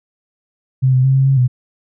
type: tone with pitch steps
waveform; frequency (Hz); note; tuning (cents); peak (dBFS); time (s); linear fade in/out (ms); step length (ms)
sine; 130.8 / 128.4 / 133.6 / 134.3 / 135.7 / 125.3; C3 / C3 / C3 / C3 / C#3 / B2; 0 / -32 / +36 / +46 / -36 / +25; -9; 0.82-1.48; 20; 110
effects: none